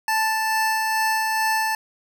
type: tone with tremolo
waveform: 25% pulse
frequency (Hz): 880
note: A5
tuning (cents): 0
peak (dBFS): -15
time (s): 0.08-1.75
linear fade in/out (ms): 2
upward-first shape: sine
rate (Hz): 2.3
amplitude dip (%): 25
effects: none